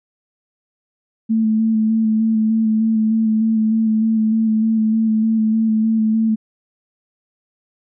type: tone with vibrato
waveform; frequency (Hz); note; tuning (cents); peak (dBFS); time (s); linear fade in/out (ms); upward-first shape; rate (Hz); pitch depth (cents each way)
sine; 220.6; A3; +5; -13; 1.29-6.36; 20; square; 3.3; 18
effects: none